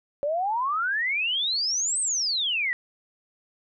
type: exponential two-way sweep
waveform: sine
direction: up then down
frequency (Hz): 557 to 8550 to 1885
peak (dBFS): -23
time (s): 0.23-2.73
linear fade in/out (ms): 0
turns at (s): 2
effects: none